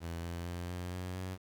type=tone with pitch steps; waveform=sawtooth; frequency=84.1 / 85.77 / 87.47 / 89.2 / 90.97 / 92.78 Hz; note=E2 / F2 / F2 / F2 / F#2 / F#2; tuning=+35 / -31 / +3 / +37 / -29 / +5 cents; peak=-34 dBFS; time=0-1.38 s; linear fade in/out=50 ms; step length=230 ms; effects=10-bit